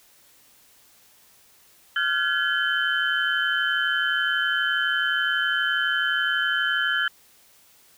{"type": "tone cluster", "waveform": "sine", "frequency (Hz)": [1390, 1522, 1689, 3062], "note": ["F6", "F#6", "G#6", "G7"], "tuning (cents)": [-9, 48, 29, -41], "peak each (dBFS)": [-26, -27, -25, -28], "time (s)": [1.96, 7.08], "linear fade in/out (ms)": 2, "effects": ["white hiss -56 dBFS RMS until 7.97 s"]}